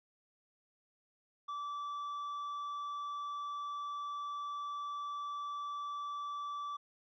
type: tone with tanh clipping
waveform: sine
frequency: 1160 Hz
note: D6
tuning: 22 cents flat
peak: -39 dBFS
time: 1.48-6.77 s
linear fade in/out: 10 ms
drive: 5 dB
effects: none